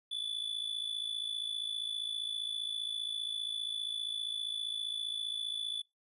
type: tone with amplitude modulation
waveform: triangle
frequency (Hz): 3467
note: A7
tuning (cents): -26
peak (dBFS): -30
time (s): 0.11-5.82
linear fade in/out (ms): 10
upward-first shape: sine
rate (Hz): 55.1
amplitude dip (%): 70
effects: noise-tail reverb RT60 0.2 s tail -26 dB re dry + resampled to 32000 Hz